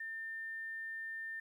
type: tone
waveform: sine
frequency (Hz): 1800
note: A6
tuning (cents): +39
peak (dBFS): -40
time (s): 0-1.4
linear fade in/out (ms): 5
effects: 12-bit